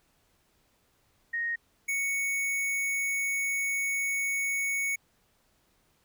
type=tone pair in turn; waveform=sine / square; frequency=1864.7 / 2222 Hz; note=A#6 / C#7; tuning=0 / +4 cents; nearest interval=minor third; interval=304 cents; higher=second; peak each=-28 dBFS; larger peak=neither; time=1.33-1.56 / 1.88-4.96 s; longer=second; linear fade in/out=10 ms; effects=pink hiss -69 dBFS RMS until 6.04 s